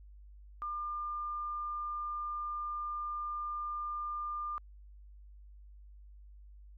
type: tone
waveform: sine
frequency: 1200 Hz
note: D6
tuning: 37 cents sharp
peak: -35 dBFS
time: 0.62-4.58 s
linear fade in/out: 0 ms
effects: added 50 Hz sine -51 dBFS peak until 6.77 s